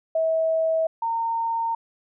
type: tone pair in turn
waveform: sine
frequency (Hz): 646 / 916.2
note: E5 / A#5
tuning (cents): -35 / -30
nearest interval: tritone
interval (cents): 605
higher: second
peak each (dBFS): -19 / -22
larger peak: first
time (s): 0.15-0.87 / 1.02-1.75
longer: second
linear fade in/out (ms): 5
effects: none